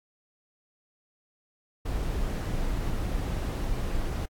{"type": "noise", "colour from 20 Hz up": "brown", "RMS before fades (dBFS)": -29, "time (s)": [1.85, 4.26], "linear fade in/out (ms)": 10, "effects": ["AAC 64 kbps"]}